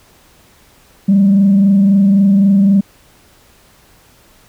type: tone with frequency modulation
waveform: sine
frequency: 197.2 Hz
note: G3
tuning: 11 cents sharp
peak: -5 dBFS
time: 1.08-2.81 s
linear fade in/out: 10 ms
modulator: 23.8 Hz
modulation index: 0.31
effects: tanh soft clip ceiling -3 dBFS + pink hiss -48 dBFS RMS until 4.48 s